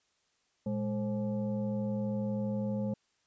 sine tone with frequency modulation, 207.7 Hz, G#3, in tune, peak -30 dBFS, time 0.66-2.94 s, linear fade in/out 5 ms, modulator 323 Hz, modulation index 0.88, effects white hiss -74 dBFS RMS until 3.26 s + resampled to 16000 Hz

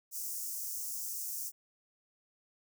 white high-pass noise, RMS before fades -39 dBFS, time 0.11-1.52 s, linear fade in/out 50 ms, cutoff 5500 Hz, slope 48 dB/octave, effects none

